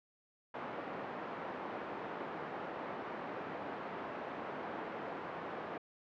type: band-pass noise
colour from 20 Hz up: white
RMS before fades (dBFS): -43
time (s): 0.54-5.78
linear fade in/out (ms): 5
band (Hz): 210 to 1000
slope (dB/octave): 12
effects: low-pass 3000 Hz 12 dB/octave